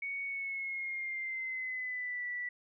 sine tone with pitch glide, 2228 to 1962.1 Hz, C#7 to B6, +8 to -12 cents, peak -35 dBFS, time 0.02-2.49 s, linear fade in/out 5 ms, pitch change -220 cents, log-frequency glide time 0.25-2.25 s, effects none

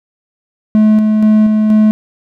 triangle tone with tremolo, 214.9 Hz, A3, 41 cents flat, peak -3 dBFS, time 0.75-1.91 s, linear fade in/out 0 ms, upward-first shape square, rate 2.1 Hz, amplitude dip 30%, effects none

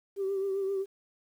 sine tone with vibrato, 390 Hz, G4, 9 cents flat, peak -27 dBFS, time 0.16-0.86 s, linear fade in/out 50 ms, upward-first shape triangle, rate 7.6 Hz, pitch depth 45 cents each way, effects tanh soft clip ceiling -24 dBFS + 10-bit

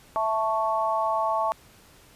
sine chord, A major, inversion second, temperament equal, 659.3 / 880 / 1108.7 Hz, E5 / A5 / C#6, 0 / 0 / 0 cents, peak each -27 / -26 / -27 dBFS, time 0.16-1.52 s, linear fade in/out 0 ms, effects pink hiss -54 dBFS RMS until 2.15 s + resampled to 32000 Hz

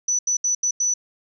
sine tone bursts at uneven times, 5960 Hz, F#8, 12 cents sharp, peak -18 dBFS, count 5, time 0.08-0.19 / 0.27-0.37 / 0.44-0.55 / 0.63-0.71 / 0.8-0.94 s, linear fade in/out 5 ms, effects none

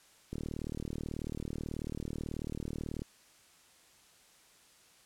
click train, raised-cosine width 3 ms, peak -25 dBFS, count 104, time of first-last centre 0.33-3.019 s, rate 38.3 Hz, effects white hiss -62 dBFS RMS until 5.05 s + low-pass 10000 Hz 12 dB/octave

